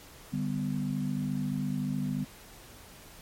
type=chord; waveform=sine; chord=G major; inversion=second; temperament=equal with one note detuned; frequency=146.83 / 196 / 250.1 Hz; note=D3 / G3 / B3; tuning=0 / 0 / +22 cents; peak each=-33 dBFS; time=0.32-2.25 s; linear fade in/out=20 ms; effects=pink hiss -51 dBFS RMS until 3.21 s + MP3 64 kbps